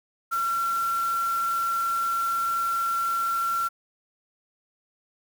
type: tone in noise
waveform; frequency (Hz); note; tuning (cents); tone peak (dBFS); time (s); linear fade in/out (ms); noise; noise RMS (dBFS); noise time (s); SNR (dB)
sine; 1361; F6; -45; -23; 0.31-3.69; 20; white; -40; 0.31-3.69; +14
effects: none